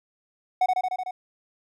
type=tone with echo; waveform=triangle; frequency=740 Hz; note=F#5; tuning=in tune; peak=-15 dBFS; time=0.61-0.66 s; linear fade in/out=5 ms; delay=75 ms; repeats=6; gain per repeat=-2 dB; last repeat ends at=1.11 s; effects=none